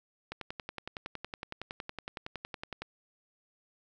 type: click train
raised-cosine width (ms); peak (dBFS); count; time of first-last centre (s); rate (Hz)
0.3; -22; 28; 0.32-2.82; 10.8
effects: none